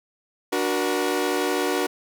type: chord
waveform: sawtooth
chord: D augmented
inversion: none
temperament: equal with one note detuned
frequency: 293.7 / 370 / 476.5 Hz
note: D4 / F#4 / A#4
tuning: 0 / 0 / +38 cents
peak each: -23 / -21 / -23 dBFS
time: 0.52-1.87 s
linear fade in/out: 10 ms
effects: none